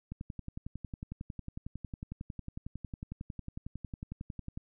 click train, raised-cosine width 5 ms, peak -27 dBFS, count 50, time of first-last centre 0.12-4.575 s, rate 11 Hz, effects none

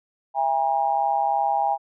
sine tone with amplitude modulation, 809 Hz, G#5, 46 cents flat, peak -15 dBFS, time 0.34-1.78 s, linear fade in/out 50 ms, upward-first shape sine, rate 143 Hz, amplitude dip 90%, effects none

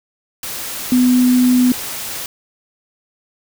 sine tone in noise, 249.9 Hz, B3, 21 cents sharp, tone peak -9 dBFS, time 0.92-1.72 s, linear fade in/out 2 ms, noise white, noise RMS -26 dBFS, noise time 0.43-2.26 s, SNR +14 dB, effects none

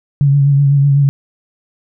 sine tone with vibrato, 140.7 Hz, C#3, 26 cents sharp, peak -7 dBFS, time 0.21-1.09 s, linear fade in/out 0 ms, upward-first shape triangle, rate 8 Hz, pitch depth 41 cents each way, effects none

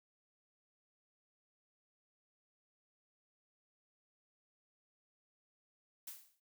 blue noise with exponential decay, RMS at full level -44 dBFS, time 6.07-6.4 s, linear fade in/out 5 ms, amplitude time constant 70 ms, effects noise-tail reverb RT60 0.1 s tail -17 dB re dry

